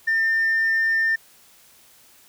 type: tone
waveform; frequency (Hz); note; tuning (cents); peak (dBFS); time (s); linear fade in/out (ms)
sine; 1802; A6; +41; -16; 0.07-1.16; 10
effects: tanh soft clip ceiling -15 dBFS + white hiss -53 dBFS RMS until 2.28 s